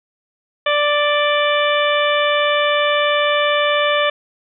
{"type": "harmonic tone with a mistuned harmonic", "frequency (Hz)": 587.3, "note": "D5", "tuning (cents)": 0, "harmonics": [1, 2, 3, 4, 5, 6], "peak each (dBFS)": [-17, -20, -22, -23, -24, -25], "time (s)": [0.66, 4.1], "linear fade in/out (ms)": 5, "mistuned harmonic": 5, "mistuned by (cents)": 21, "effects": []}